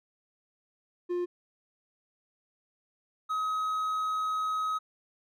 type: tone pair in turn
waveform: triangle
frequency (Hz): 353.6 / 1269.6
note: F4 / D#6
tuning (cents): +22 / +35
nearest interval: octave + minor seventh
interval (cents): 2213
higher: second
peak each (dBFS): -26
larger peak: neither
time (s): 1.09-1.26 / 3.29-4.79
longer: second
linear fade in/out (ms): 20
effects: none